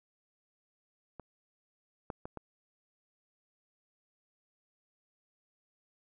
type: clicks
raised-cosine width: 1 ms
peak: -30 / -23 / -27 / -27 dBFS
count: 4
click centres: 1.197 / 2.102 / 2.255 / 2.373 s
effects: none